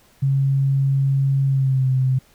sine tone with pitch glide, 136.6 to 130.36 Hz, C#3 to C3, -25 to -6 cents, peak -15 dBFS, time 0.22-2.19 s, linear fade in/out 10 ms, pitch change -81 cents, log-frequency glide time 1.46-1.88 s, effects pink hiss -55 dBFS RMS until 2.34 s

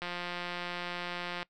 click train, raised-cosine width 0.3 ms, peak -21 dBFS, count 249, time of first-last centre 0.02-1.429 s, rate 176 Hz, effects noise-tail reverb RT60 0.1 s tail -22 dB re dry

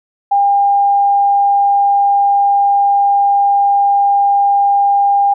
sine tone, 803 Hz, G5, 41 cents sharp, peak -8 dBFS, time 0.31-5.34 s, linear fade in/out 10 ms, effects none

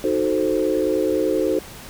sine chord, D# diminished seventh, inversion none, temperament equal, 311.1 / 370 / 440 / 523.3 Hz, D#4 / F#4 / A4 / C5, 0 / 0 / 0 / 0 cents, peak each -23 dBFS, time 0.04-1.59 s, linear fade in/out 2 ms, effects pink hiss -39 dBFS RMS until 1.89 s

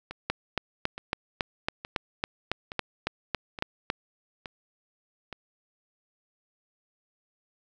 two click trains, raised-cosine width 0.3 ms, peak -21 / -10 dBFS, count 7 / 14, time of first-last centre 0.11-5.327 / 0.3-3.901 s, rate 1.15 / 3.61 Hz, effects none

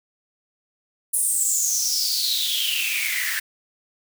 white noise with high-pass filter sweep, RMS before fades -23 dBFS, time 1.13-3.4 s, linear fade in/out 10 ms, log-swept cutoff 9900 to 1700 Hz, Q 9, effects none

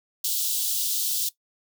white high-pass noise, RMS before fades -26 dBFS, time 0.24-1.29 s, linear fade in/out 5 ms, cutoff 3200 Hz, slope 48 dB/octave, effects noise-tail reverb RT60 0.1 s tail -17 dB re dry

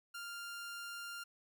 sawtooth tone, 1396.9 Hz, F6, in tune, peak -40 dBFS, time 0.14-1.24 s, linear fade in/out 10 ms, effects none

